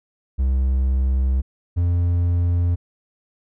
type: tone pair in turn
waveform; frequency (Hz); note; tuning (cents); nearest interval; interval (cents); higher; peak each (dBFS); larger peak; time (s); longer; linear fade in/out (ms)
triangle; 65.4 / 87.09; C2 / F2; 0 / -4; perfect fourth; 496; second; -14; neither; 0.38-1.42 / 1.76-2.76; first; 20
effects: none